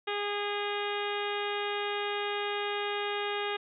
harmonic tone, 410 Hz, G#4, 22 cents flat, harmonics 1 / 2 / 3 / 4 / 5 / 6 / 7 / 8 / 9, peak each -34 / -37 / -39 / -40 / -41 / -42 / -42 / -43 / -44 dBFS, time 0.07-3.57 s, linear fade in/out 10 ms, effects none

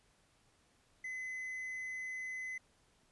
triangle tone, 2030 Hz, B6, 47 cents sharp, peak -38 dBFS, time 1.04-2.58 s, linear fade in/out 5 ms, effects pink hiss -71 dBFS RMS until 3.11 s + resampled to 24000 Hz

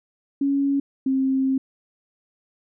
sine tone pair in turn, 278.5 / 265.9 Hz, C#4 / C4, +8 / +28 cents, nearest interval minor second, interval 80 cents, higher first, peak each -18 dBFS, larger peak neither, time 0.41-0.8 / 1.06-1.58 s, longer second, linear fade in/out 5 ms, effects none

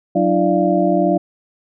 sine tone cluster, 184.2 / 298.4 / 339.7 / 589 / 691 Hz, F#3 / D4 / F4 / D5 / F5, -7 / +28 / -48 / +5 / -19 cents, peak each -19 dBFS, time 0.15-1.18 s, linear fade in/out 10 ms, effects none

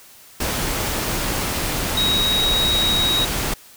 sine tone in noise, 3805 Hz, A#7, 35 cents sharp, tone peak -17 dBFS, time 1.97-3.25 s, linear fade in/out 5 ms, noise pink, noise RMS -23 dBFS, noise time 0.4-3.54 s, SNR +3 dB, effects white hiss -46 dBFS RMS until 3.76 s

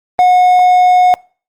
triangle tone, 727 Hz, F#5, 31 cents flat, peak -3 dBFS, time 0.19-1.14 s, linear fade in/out 0 ms, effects noise-tail reverb RT60 0.4 s tail -25 dB re dry + Opus 24 kbps

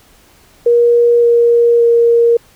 sine tone with pitch steps, 474.7 / 471.4 / 468.2 Hz, A#4 / A#4 / A#4, +31 / +19 / +8 cents, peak -6 dBFS, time 0.66-2.37 s, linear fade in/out 5 ms, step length 570 ms, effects pink hiss -47 dBFS RMS until 2.55 s

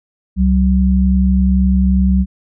sine tone pair together, 67 / 189.33 Hz, C2 / F#3, +42 / +40 cents, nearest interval octave + tritone, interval 1798 cents, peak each -12 dBFS, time 0.36-2.26 s, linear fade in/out 50 ms, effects none

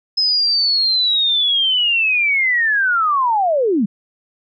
sine linear sweep, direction down, 5130 to 181.9 Hz, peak -13 dBFS, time 0.17-3.86 s, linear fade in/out 10 ms, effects none

